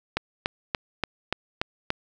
click train, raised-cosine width 0.3 ms, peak -8 dBFS, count 7, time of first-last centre 0.17-1.904 s, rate 3.46 Hz, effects none

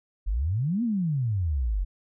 sine exponential two-way sweep, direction up then down, 43.02 to 246.9 to 43.02 Hz, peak -23 dBFS, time 0.26-1.85 s, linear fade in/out 20 ms, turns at 0.83 s, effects none

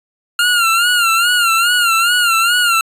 25% pulse tone with vibrato, 1396.9 Hz, F6, in tune, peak -7 dBFS, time 0.39-2.81 s, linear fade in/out 2 ms, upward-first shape sine, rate 2.4 Hz, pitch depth 83 cents each way, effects resampled to 32000 Hz

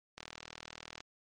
click train, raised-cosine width 0.2 ms, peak -26 dBFS, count 34, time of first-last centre 0.18-1.005 s, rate 40 Hz, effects MP3 48 kbps

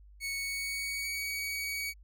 sawtooth tone with pitch glide, 2217 to 2256 Hz, C#7 to C#7, 0 to +30 cents, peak -30 dBFS, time 0.2-1.94 s, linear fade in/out 50 ms, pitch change +30 cents, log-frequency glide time 0.34-1.24 s, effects added 50 Hz sine -52 dBFS peak until 2.03 s

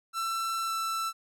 45% pulse tone with pitch glide, 1339 to 1330.5 Hz, E6 to E6, +27 to +16 cents, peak -29 dBFS, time 0.13-1.13 s, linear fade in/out 50 ms, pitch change -11 cents, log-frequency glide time 0.66-0.71 s, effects none

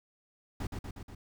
brown noise with echo, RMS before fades -35 dBFS, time 0.6-0.67 s, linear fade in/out 5 ms, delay 120 ms, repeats 4, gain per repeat -3 dB, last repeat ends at 1.15 s, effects none

